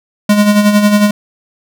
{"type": "tone with tremolo", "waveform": "square", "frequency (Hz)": 207.3, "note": "G#3", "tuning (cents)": -3, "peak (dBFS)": -5, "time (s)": [0.29, 1.11], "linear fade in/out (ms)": 5, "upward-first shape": "sine", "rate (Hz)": 11, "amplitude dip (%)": 55, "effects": []}